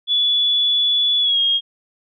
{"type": "tone with pitch glide", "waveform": "sine", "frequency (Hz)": [3429, 3255], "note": ["A7", "G#7"], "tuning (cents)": [-45, -36], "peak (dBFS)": -14, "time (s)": [0.07, 1.61], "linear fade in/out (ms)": 50, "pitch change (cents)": -91, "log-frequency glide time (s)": [1.2, 1.39], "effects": []}